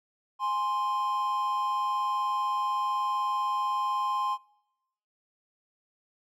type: tone pair together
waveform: triangle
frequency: 830.6 / 1046.5 Hz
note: G#5 / C6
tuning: 0 / 0 cents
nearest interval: major third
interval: 400 cents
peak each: -31 / -25 dBFS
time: 0.39-4.38 s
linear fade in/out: 50 ms
effects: noise-tail reverb RT60 0.9 s tail -24 dB re dry